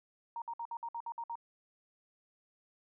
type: tone bursts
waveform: sine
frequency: 932.3 Hz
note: A#5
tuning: in tune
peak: -37 dBFS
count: 9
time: 0.36-1.355 s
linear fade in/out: 2 ms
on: 59 ms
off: 58 ms
effects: none